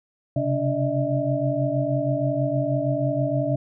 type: tone cluster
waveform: sine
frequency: 130.7 / 137 / 289.2 / 600 / 649 Hz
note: C3 / C#3 / D4 / D5 / E5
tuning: -1 / -20 / -27 / +37 / -27 cents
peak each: -27 dBFS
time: 0.36-3.56 s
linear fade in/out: 5 ms
effects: none